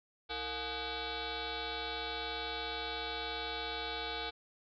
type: tone with frequency modulation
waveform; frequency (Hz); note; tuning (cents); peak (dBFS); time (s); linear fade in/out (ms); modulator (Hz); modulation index
sine; 1498; F#6; +21; -36; 0.29-4.31; 20; 391; 6.9
effects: none